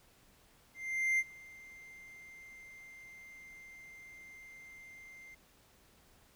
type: tone with ADSR envelope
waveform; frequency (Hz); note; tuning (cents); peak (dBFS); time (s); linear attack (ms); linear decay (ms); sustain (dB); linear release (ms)
triangle; 2093; C7; 0; -25; 0.74-5.35; 450; 42; -24; 9
effects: pink hiss -65 dBFS RMS until 6.35 s